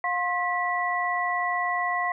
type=tone cluster; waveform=sine; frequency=712 / 1065 / 1957 Hz; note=F5 / C6 / B6; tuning=+33 / +30 / -16 cents; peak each=-28 dBFS; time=0.04-2.12 s; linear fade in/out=2 ms; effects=none